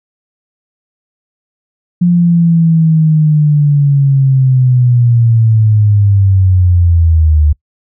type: linear sweep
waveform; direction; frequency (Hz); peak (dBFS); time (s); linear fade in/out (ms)
sine; down; 176.7 to 73.7; -5; 2.01-7.53; 10
effects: noise-tail reverb RT60 0.1 s tail -24 dB re dry